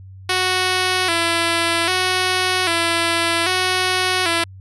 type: tone with vibrato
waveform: 5% pulse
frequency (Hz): 352.1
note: F4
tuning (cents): +14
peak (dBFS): -5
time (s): 0.29-4.44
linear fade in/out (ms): 5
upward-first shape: square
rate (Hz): 0.63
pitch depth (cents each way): 83
effects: added 95 Hz sine -36 dBFS peak until 4.6 s + resampled to 24000 Hz